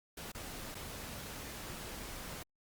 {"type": "noise with dropouts", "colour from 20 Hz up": "pink", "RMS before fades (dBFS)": -45, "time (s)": [0.17, 2.43], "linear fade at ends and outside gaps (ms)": 5, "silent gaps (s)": [[0.319, 0.347], [0.746, 0.751]], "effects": ["Opus 48 kbps"]}